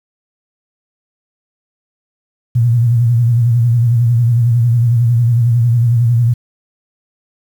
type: tone with vibrato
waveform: sine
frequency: 118.3 Hz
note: A#2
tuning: 26 cents sharp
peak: -8 dBFS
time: 2.55-6.34 s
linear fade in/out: 10 ms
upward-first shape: sine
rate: 11 Hz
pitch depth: 68 cents each way
effects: 7-bit